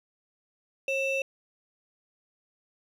triangle ring-modulated tone, 1600 Hz, G6, 35 cents sharp, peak -21 dBFS, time 0.88-1.22 s, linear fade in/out 2 ms, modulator 1060 Hz, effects none

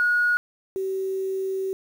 sine tone pair in turn, 1449 / 383 Hz, F#6 / G4, -37 / -40 cents, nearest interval octave + major seventh, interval 2303 cents, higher first, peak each -17 / -24 dBFS, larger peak first, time 0-0.37 / 0.76-1.73 s, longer second, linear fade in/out 0 ms, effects tanh soft clip ceiling -13 dBFS + 8-bit

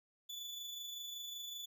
35% pulse tone with amplitude modulation, 3468 Hz, A7, 26 cents flat, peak -40 dBFS, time 0.29-1.66 s, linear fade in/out 10 ms, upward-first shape sine, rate 25.3 Hz, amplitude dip 35%, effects none

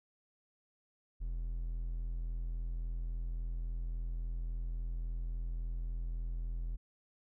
triangle tone, 41.8 Hz, E1, 25 cents sharp, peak -33 dBFS, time 1.2-6.77 s, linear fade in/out 20 ms, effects none

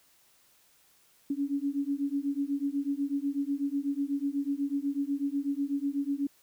sine beating tone pair, 277.2 / 285.3 Hz, C#4 / C#4, 0 / +50 cents, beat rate 8.1 Hz, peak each -31 dBFS, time 1.3-6.27 s, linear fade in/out 5 ms, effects white hiss -64 dBFS RMS until 6.42 s

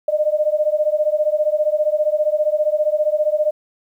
sine beating tone pair, 600 / 615 Hz, D5 / D#5, +37 / -20 cents, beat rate 15 Hz, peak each -18 / -18 dBFS, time 0.08-3.51 s, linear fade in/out 5 ms, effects 9-bit

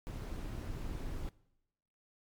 brown noise with amplitude modulation, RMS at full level -38 dBFS, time 0.07-1.29 s, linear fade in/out 0 ms, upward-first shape sine, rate 283 Hz, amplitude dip 45%, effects noise-tail reverb RT60 0.9 s tail -22 dB re dry + MP3 96 kbps

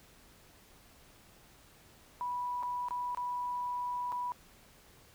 sine tone with dropouts, 982 Hz, B5, 10 cents flat, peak -33 dBFS, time 2.21-4.32 s, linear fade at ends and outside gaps 0 ms, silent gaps 2.627-2.633 / 2.885-2.908 / 3.148-3.173 / 4.12-4.125 s, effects pink hiss -60 dBFS RMS until 5.14 s

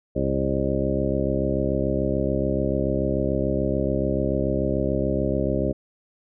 harmonic tone with a mistuned harmonic, 66.9 Hz, C2, 39 cents sharp, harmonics 1 / 2 / 3 / 4 / 5 / 6 / 8 / 9, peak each -29 / -29 / -29 / -29 / -29 / -29 / -29 / -29 dBFS, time 0.15-5.73 s, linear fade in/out 20 ms, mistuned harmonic 1, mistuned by -50 cents, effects none

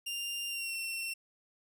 sawtooth tone with pitch glide, 2794 to 2711 Hz, F7 to E7, 0 to +48 cents, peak -32 dBFS, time 0.06-1.14 s, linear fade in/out 10 ms, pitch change -52 cents, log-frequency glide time 0.48-0.75 s, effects none

